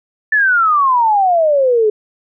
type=exponential sweep; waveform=sine; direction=down; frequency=1774 to 415.3 Hz; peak=-9 dBFS; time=0.32-1.9 s; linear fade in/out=5 ms; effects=none